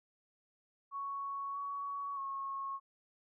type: tone with pitch steps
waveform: sine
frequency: 1111 / 1123 / 1093 Hz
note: C#6 / C#6 / C#6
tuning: +4 / +22 / -25 cents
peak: -37 dBFS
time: 0.91-2.8 s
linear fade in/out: 50 ms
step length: 630 ms
effects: none